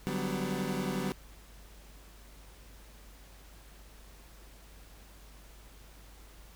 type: chord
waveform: 30% pulse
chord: G major seventh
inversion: second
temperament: equal with one note detuned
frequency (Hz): 146.83 / 185 / 196 / 250.5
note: D3 / F#3 / G3 / B3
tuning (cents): 0 / 0 / 0 / +25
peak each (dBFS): -37 / -33 / -34 / -35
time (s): 0.07-1.12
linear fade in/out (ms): 0
effects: added 50 Hz sine -52 dBFS peak until 6.55 s + pink hiss -57 dBFS RMS until 6.55 s